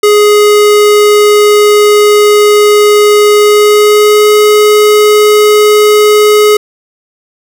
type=tone with pitch glide; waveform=square; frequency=416.9 to 421 Hz; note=G#4 to G#4; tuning=+7 to +24 cents; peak=-3 dBFS; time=0.03-6.57 s; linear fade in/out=5 ms; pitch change=+17 cents; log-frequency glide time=3.37-4.3 s; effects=none